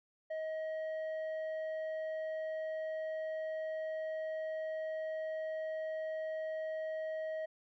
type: tone with low-pass filter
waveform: square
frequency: 632 Hz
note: D#5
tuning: 27 cents sharp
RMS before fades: -39 dBFS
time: 0.3-7.46 s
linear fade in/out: 10 ms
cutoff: 1300 Hz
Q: 2.8
effects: none